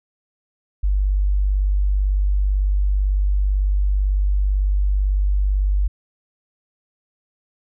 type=tone; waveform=sine; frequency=49 Hz; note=G1; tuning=in tune; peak=-15 dBFS; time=0.83-5.88 s; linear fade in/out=10 ms; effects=none